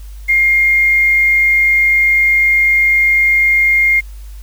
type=tone with quantisation; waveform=sine; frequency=2124 Hz; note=C7; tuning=25 cents sharp; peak=-8 dBFS; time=0.28-4.01 s; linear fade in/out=20 ms; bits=6; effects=added 50 Hz sine -28 dBFS peak until 4.42 s + white hiss -47 dBFS RMS until 4.42 s